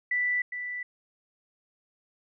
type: tone with echo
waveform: sine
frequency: 1975.5 Hz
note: B6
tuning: in tune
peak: -24 dBFS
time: 0.11-0.42 s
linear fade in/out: 5 ms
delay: 410 ms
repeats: 1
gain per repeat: -8 dB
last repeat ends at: 0.83 s
effects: none